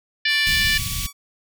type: harmonic tone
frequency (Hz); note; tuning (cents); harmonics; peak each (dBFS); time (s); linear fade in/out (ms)
587.3; D5; 0; 3 / 4 / 5 / 6 / 7 / 8 / 9; -21 / -23 / -25 / -27 / -28 / -29 / -30; 0.25-0.78; 5
type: tone with pitch glide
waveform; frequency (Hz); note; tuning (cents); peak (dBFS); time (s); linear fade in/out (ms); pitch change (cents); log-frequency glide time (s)
5% pulse; 1108.7 to 1137.9; C#6 to C#6; 0 to +45; -21; 0.27-1.13; 50; +45; 0.62-0.73
type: band-stop noise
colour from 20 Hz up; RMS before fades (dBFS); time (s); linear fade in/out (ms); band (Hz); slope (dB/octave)
pink; -26; 0.46-1.07; 10; 180 to 2500; 24
effects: none